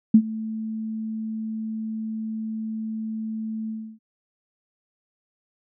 sine tone with ADSR envelope, 220 Hz, A3, in tune, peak -7 dBFS, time 0.14-3.99 s, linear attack 6 ms, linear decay 68 ms, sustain -20 dB, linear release 300 ms, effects none

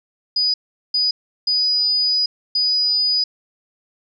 sine tone bursts at uneven times, 4949 Hz, D#8, 10 cents flat, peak -15 dBFS, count 4, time 0.36-0.54 / 0.94-1.11 / 1.47-2.26 / 2.55-3.24 s, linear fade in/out 5 ms, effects none

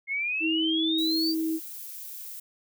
sine exponential sweep, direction up, 2135 to 4763 Hz, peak -26 dBFS, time 0.07-1.35 s, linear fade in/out 50 ms
sine tone, 321.1 Hz, E4, 45 cents flat, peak -25 dBFS, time 0.4-1.6 s, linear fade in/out 50 ms
violet noise, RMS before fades -40 dBFS, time 0.98-2.4 s, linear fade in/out 5 ms
effects none

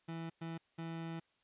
30% pulse tone bursts at uneven times, 164.81 Hz, E3, in tune, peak -38 dBFS, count 3, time 0.08-0.3 / 0.41-0.58 / 0.78-1.2 s, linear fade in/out 10 ms, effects white hiss -75 dBFS RMS until 1.43 s + resampled to 8000 Hz

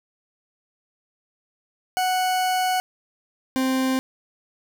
40% pulse tone pair in turn, 740 / 261.6 Hz, F#5 / C4, 0 / 0 cents, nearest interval octave + tritone, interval 1800 cents, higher first, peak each -19 dBFS, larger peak neither, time 1.97-2.8 / 3.56-3.99 s, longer first, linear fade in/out 0 ms, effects none

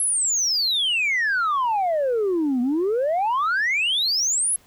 sine exponential two-way sweep, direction down then up, 11175 to 237.6 to 11175 Hz, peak -17 dBFS, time 0-4.56 s, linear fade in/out 2 ms, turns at 2.61 s, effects tanh soft clip ceiling -17 dBFS + pink hiss -56 dBFS RMS until 4.66 s

